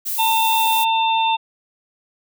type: noise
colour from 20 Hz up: violet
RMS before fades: -24 dBFS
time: 0.05-0.85 s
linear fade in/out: 20 ms
type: harmonic tone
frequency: 898 Hz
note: A5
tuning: 35 cents sharp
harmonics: 1 / 3 / 4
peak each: -16 / -25 / -24 dBFS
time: 0.18-1.37 s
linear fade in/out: 20 ms
effects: none